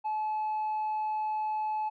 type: tone with tanh clipping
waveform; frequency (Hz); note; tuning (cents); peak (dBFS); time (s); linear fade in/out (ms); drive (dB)
triangle; 860; A5; -40; -29; 0.04-1.9; 20; 6
effects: none